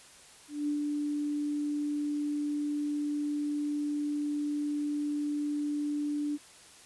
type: tone with ADSR envelope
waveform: sine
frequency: 293.7 Hz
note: D4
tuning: in tune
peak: -27 dBFS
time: 0.48-6.38 s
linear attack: 200 ms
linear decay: 100 ms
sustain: -2 dB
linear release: 34 ms
effects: white hiss -54 dBFS RMS until 6.85 s + resampled to 24000 Hz